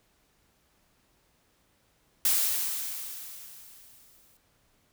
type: noise with exponential decay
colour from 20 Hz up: blue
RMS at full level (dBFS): -23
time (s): 2.25-4.37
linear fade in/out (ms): 2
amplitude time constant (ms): 460
effects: pink hiss -68 dBFS RMS until 4.92 s